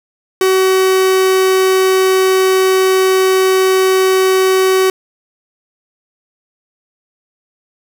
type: tone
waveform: 45% pulse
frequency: 377.7 Hz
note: F#4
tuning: 36 cents sharp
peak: -9 dBFS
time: 0.41-4.9 s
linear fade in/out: 2 ms
effects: none